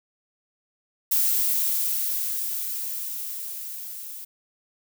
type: noise with level ramp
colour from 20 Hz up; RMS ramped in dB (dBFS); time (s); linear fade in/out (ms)
violet; -21 to -38; 1.11-4.25; 10
effects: none